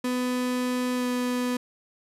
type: tone with pitch glide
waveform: 35% pulse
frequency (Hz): 250 to 248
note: B3 to B3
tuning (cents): +21 to +7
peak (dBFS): -23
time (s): 0.04-1.57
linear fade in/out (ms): 5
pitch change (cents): -14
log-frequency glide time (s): 0.95-1.06
effects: resampled to 32000 Hz + 10-bit